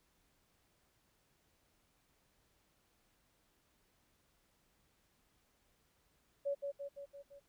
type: tone with echo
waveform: sine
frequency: 563 Hz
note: C#5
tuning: 27 cents sharp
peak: -33 dBFS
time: 6.45-6.55 s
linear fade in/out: 20 ms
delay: 170 ms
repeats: 5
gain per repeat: -4 dB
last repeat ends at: 7.4 s
effects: pink hiss -75 dBFS RMS until 7.48 s